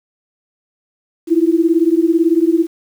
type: beating tone pair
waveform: sine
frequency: 322.9 / 340.9 Hz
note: E4 / F4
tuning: -36 / -42 cents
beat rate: 18 Hz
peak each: -13 dBFS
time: 1.27-2.67 s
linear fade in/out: 50 ms
effects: 7-bit